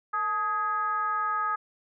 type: tone with frequency modulation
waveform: sine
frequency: 1258 Hz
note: D#6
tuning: 19 cents sharp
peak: -25 dBFS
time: 0.13-1.56 s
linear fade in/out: 10 ms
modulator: 397 Hz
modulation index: 0.68
effects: none